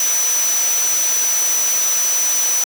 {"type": "tone in noise", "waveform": "sine", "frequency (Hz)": 5960, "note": "F#8", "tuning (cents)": 12, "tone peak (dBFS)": -15, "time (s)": [0, 2.64], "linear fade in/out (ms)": 2, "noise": "white", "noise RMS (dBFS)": -23, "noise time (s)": [0, 2.64], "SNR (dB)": 5, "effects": ["high-pass 400 Hz 12 dB/octave"]}